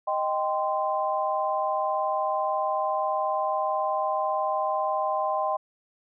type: chord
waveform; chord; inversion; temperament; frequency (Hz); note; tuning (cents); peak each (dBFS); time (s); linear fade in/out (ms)
sine; C minor; first; equal with one note detuned; 622.3 / 784 / 1038.1; Eb5 / G5 / C6; 0 / 0 / -14; -28; 0.07-5.57; 10
effects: none